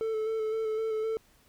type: tone with vibrato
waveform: triangle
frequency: 440 Hz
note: A4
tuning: in tune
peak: -26 dBFS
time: 0.01-1.17 s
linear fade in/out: 0 ms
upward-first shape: square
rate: 3.9 Hz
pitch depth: 19 cents each way
effects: pink hiss -63 dBFS RMS until 1.48 s